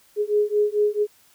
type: beating tone pair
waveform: sine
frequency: 415.3 / 419.8 Hz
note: G#4 / G#4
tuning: 0 / +19 cents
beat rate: 4.5 Hz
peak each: -21 dBFS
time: 0.16-1.07 s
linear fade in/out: 50 ms
effects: white hiss -57 dBFS RMS until 1.34 s